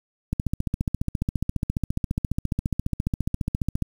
click train, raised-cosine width 5 ms, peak -11 dBFS, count 52, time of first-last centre 0.33-3.823 s, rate 14.6 Hz, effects 7-bit

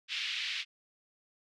pink band-pass noise, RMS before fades -36 dBFS, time 0.08-0.65 s, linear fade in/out 50 ms, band 2300 to 4000 Hz, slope 24 dB/octave, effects none

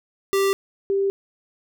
square / sine tone pair in turn, 392 / 393.4 Hz, G4 / G4, 0 / +6 cents, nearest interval unison, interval 6 cents, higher second, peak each -18 dBFS, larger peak neither, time 0.33-0.53 / 0.9-1.1 s, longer neither, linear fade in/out 0 ms, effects none

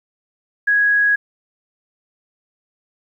sine tone, 1661.2 Hz, G#6, in tune, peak -12 dBFS, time 0.67-1.16 s, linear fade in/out 10 ms, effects 9-bit

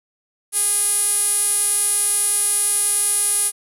sawtooth tone with band-pass filter, 409.6 Hz, G#4, 24 cents flat, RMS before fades -19 dBFS, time 0.52-3.52 s, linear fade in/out 50 ms, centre 10000 Hz, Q 9.7, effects none

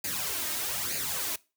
white noise with flanger, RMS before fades -32 dBFS, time 0.04-1.36 s, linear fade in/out 5 ms, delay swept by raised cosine 0.44 to 3.24 ms, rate 1.1 Hz, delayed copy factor +0.7, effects noise-tail reverb RT60 0.3 s tail -22 dB re dry + high-pass 60 Hz 12 dB/octave

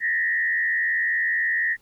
sine tone with frequency modulation, 1864.7 Hz, A#6, in tune, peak -20 dBFS, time 0-1.77 s, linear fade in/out 50 ms, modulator 83.9 Hz, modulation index 1.1, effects pink hiss -62 dBFS RMS until 1.81 s

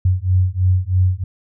sine beating tone pair, 90.7 / 93.8 Hz, F#2 / F#2, -34 / +24 cents, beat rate 3.1 Hz, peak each -16 dBFS, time 0.05-1.24 s, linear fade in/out 5 ms, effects none

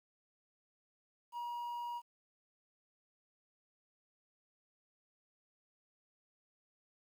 triangle tone with quantisation, 955 Hz, A#5, 42 cents sharp, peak -37 dBFS, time 1.32-2.02 s, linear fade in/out 50 ms, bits 11, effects none

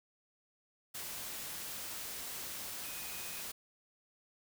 sine tone in noise, 2503 Hz, D#7, 10 cents sharp, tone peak -52 dBFS, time 2.84-3.42 s, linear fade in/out 10 ms, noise white, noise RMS -43 dBFS, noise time 0.94-3.52 s, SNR -12 dB, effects none

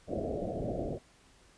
white low-pass noise, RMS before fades -35 dBFS, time 0.07-0.99 s, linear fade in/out 50 ms, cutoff 700 Hz, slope 96 dB/octave, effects pink hiss -62 dBFS RMS until 1.57 s + resampled to 22050 Hz

